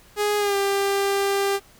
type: tone with pitch glide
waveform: sawtooth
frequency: 415.3 to 396.8 Hz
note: G#4 to G4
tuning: 0 to +21 cents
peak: -16 dBFS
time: 0.16-1.6 s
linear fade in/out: 50 ms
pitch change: -79 cents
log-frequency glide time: 0.38-0.56 s
effects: pink hiss -52 dBFS RMS until 1.79 s